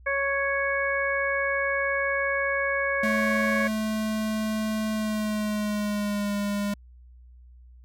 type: harmonic tone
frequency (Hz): 554.4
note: C#5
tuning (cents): 0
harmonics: 1 / 2 / 3 / 4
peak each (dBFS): -28 / -32 / -27 / -30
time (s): 0.06-3.68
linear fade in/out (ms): 10
type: tone with pitch glide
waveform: square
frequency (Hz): 217 to 203.6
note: A3 to G#3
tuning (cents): -24 to -34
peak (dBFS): -26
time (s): 3.03-6.74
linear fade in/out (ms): 5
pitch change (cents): -110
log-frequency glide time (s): 4.91-6.34
effects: added 61 Hz sine -47 dBFS peak until 7.84 s